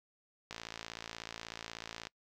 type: click train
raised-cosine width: 0.2 ms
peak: -24 dBFS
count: 89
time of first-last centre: 0.51-2.07 s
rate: 56.4 Hz
effects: noise-tail reverb RT60 0.1 s tail -24 dB re dry